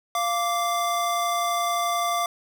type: tone pair together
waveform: square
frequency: 694.5 / 1168 Hz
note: F5 / D6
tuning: -10 / -10 cents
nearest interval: major sixth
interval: 900 cents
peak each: -26 dBFS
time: 0.15-2.26 s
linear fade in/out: 2 ms
effects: none